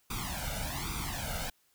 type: noise with flanger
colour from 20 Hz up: pink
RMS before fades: -36 dBFS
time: 0.1-1.5 s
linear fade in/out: 5 ms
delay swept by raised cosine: 0.83 to 1.4 ms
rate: 1.2 Hz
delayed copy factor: +0.95
effects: white hiss -70 dBFS RMS until 1.74 s